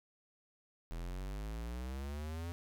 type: exponential sweep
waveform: square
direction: up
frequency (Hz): 40.75 to 87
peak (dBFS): -40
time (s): 0.91-2.52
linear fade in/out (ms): 0
effects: none